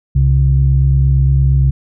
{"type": "tone pair together", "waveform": "sine", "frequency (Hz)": [66.52, 135.2], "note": ["C2", "C#3"], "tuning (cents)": [29, -43], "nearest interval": "octave", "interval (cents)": 1228, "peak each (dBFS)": -10, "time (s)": [0.15, 1.71], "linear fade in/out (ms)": 10, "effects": ["tanh soft clip ceiling -1 dBFS"]}